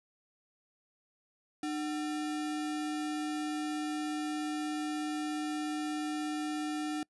sine tone with sample-and-hold, 302.8 Hz, D#4, 47 cents flat, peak -32 dBFS, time 1.63-7.03 s, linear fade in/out 2 ms, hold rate 1050 Hz, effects noise-tail reverb RT60 0.1 s tail -26 dB re dry + resampled to 24000 Hz

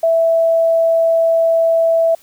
sine tone, 659.3 Hz, E5, in tune, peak -10 dBFS, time 0.03-2.15 s, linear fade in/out 5 ms, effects white hiss -49 dBFS RMS until 2.22 s

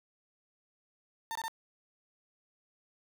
35% pulse tone bursts, 903 Hz, A5, 45 cents sharp, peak -33 dBFS, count 3, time 1.31-1.481 s, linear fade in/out 0 ms, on 43 ms, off 21 ms, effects none

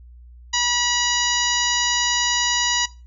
harmonic tone, 970 Hz, B5, 31 cents flat, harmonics 1 / 2 / 3 / 4 / 5 / 6 / 7, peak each -26 / -26 / -26 / -26 / -26 / -26 / -26 dBFS, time 0.53-2.86 s, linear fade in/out 10 ms, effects noise-tail reverb RT60 0.3 s tail -19 dB re dry + added 60 Hz sine -41 dBFS peak until 3.06 s

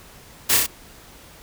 white noise with echo, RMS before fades -18 dBFS, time 0.49-0.57 s, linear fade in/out 10 ms, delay 32 ms, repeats 3, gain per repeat -2 dB, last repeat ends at 0.666 s, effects pink hiss -46 dBFS RMS until 1.42 s

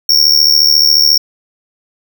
square tone with amplitude modulation, 5500 Hz, F8, 27 cents flat, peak -3 dBFS, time 0.09-1.18 s, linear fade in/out 5 ms, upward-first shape sine, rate 74.2 Hz, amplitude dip 80%, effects none

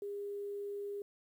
sine tone with quantisation, 405.3 Hz, G#4, 42 cents flat, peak -38 dBFS, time 0.02-1.02 s, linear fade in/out 2 ms, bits 11, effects none

